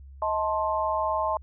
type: chord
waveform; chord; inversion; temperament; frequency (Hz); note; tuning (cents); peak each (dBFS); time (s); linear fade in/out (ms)
sine; A diminished; second; just; 633.6 / 880 / 1056; Eb5 / A5 / C6; +31 / 0 / +16; -28; 0.22-1.37; 2
effects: added 68 Hz sine -43 dBFS peak until 1.42 s